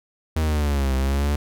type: linear two-way sweep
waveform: 45% pulse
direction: down then up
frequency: 80.3 to 65.41 to 73.8 Hz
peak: -19 dBFS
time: 0.36-1.36 s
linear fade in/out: 5 ms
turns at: 0.95 s
effects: none